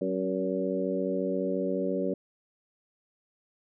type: harmonic tone with a mistuned harmonic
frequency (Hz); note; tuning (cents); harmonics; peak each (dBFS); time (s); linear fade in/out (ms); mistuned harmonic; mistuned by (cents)
94.4; F#2; +35; 2 / 3 / 4 / 5 / 6; -33 / -33 / -33 / -33 / -33; 0.01-2.14; 5; 3; -36
effects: none